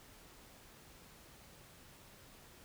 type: silence
effects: pink hiss -59 dBFS RMS until 2.64 s